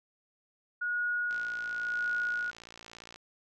sine tone with tremolo, 1449 Hz, F#6, 37 cents flat, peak -28 dBFS, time 0.81-2.51 s, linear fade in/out 10 ms, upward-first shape sine, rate 0.93 Hz, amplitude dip 45%
click train, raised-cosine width 0.2 ms, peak -30 dBFS, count 107, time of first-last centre 1.31-3.16 s, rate 57.3 Hz
effects none

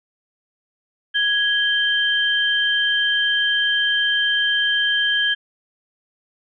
sine tone pair together, 1661.2 / 3136 Hz, G#6 / G7, 0 / 0 cents, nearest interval major seventh, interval 1100 cents, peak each -19 dBFS, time 1.14-5.35 s, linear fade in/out 20 ms, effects none

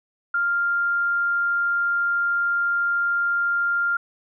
sine tone, 1396.9 Hz, F6, in tune, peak -19 dBFS, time 0.34-3.97 s, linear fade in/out 5 ms, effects none

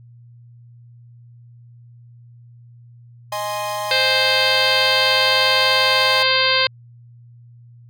45% pulse chord, Ab major, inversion second, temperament equal, 622.3 / 830.6 / 1046.5 Hz, Eb5 / Ab5 / C6, 0 / 0 / 0 cents, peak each -27 dBFS, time 3.32-6.23 s, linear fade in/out 5 ms
harmonic tone, 523.3 Hz, C5, in tune, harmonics 1 / 2 / 3 / 4 / 5 / 6 / 7 / 8 / 9, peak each -23 / -23 / -23 / -23 / -23 / -23 / -23 / -23 / -23 dBFS, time 3.91-6.67 s, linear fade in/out 2 ms
effects added 119 Hz sine -42 dBFS peak until 7.89 s

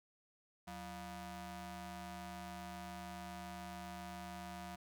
sawtooth ring-modulated tone, 261.6 Hz, C4, in tune, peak -39 dBFS, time 0.67-4.76 s, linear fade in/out 10 ms, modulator 446 Hz, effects none

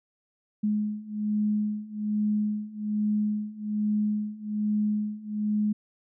sine beating tone pair, 209.9 / 211.1 Hz, G#3 / G#3, +19 / +29 cents, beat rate 1.2 Hz, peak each -29 / -27 dBFS, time 0.63-5.73 s, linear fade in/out 10 ms, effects none

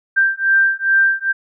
sine beating tone pair, 1575 / 1577.4 Hz, G6 / G6, +8 / +10 cents, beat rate 2.4 Hz, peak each -15 dBFS, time 0.16-1.33 s, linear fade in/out 20 ms, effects none

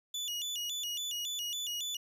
30% pulse tone with vibrato, 3174 Hz, G7, 21 cents sharp, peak -32 dBFS, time 0.14-1.97 s, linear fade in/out 5 ms, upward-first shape square, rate 3.6 Hz, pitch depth 160 cents each way, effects none

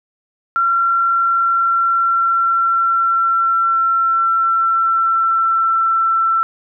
sine tone with pitch glide, 1366 to 1340.2 Hz, F6 to E6, -39 to +28 cents, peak -12 dBFS, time 0.56-6.43 s, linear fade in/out 0 ms, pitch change -33 cents, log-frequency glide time 0.76-5.92 s, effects none

